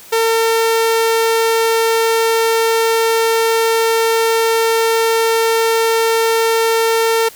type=tone; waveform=sawtooth; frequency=453.1 Hz; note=A#4; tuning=49 cents flat; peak=-8 dBFS; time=0.12-7.29 s; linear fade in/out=10 ms; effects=white hiss -39 dBFS RMS until 7.35 s